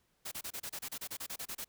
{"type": "noise bursts", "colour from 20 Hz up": "white", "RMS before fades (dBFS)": -41, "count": 15, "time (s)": [0.25, 1.646], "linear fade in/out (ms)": 10, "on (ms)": 66, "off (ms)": 29, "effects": ["pink hiss -75 dBFS RMS until 1.68 s"]}